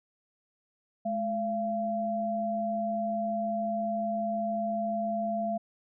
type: tone pair together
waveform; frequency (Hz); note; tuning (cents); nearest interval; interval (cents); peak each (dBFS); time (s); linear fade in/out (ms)
sine; 212.7 / 681.7; G#3 / F5; +42 / -42; octave + minor sixth; 2016; -33 / -29; 1.05-5.58; 10
effects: none